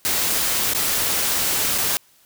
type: noise with dropouts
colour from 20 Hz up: white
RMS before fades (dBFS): -21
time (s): 0.05-1.97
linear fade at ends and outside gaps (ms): 0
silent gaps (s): 0.735-0.748 / 1.779-1.783
effects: white hiss -56 dBFS RMS until 2.25 s